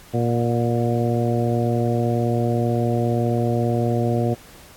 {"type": "harmonic tone with a mistuned harmonic", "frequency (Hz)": 118.1, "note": "A#2", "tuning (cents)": 23, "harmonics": [1, 2, 3, 4, 5, 6], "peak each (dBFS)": [-21, -24, -26, -27, -28, -29], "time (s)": [0.13, 4.35], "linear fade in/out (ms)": 20, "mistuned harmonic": 6, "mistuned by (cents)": 24, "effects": ["pink hiss -46 dBFS RMS until 4.76 s", "AAC 64 kbps"]}